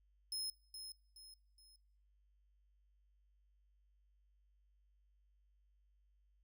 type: tone with echo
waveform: sawtooth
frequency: 5160 Hz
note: E8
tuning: 38 cents flat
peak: -37 dBFS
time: 0.32-0.5 s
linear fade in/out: 2 ms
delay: 420 ms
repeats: 3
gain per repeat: -8 dB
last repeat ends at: 1.76 s
effects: noise-tail reverb RT60 0.8 s tail -26 dB re dry + added 50 Hz sine -70 dBFS peak until 6.43 s